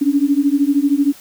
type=beating tone pair; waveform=sine; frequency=277.2 / 290.2 Hz; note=C#4 / D4; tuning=0 / -21 cents; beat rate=13 Hz; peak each=-15 / -15 dBFS; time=0.01-1.13 s; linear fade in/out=10 ms; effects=white hiss -42 dBFS RMS until 1.2 s